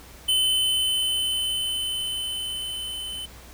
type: tone with level ramp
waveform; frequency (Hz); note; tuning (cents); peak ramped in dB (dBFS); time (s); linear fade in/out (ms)
square; 3042; F#7; +47; -19 to -32; 0.28-3.26; 10
effects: added 60 Hz sine -47 dBFS peak until 3.53 s + pink hiss -47 dBFS RMS until 3.53 s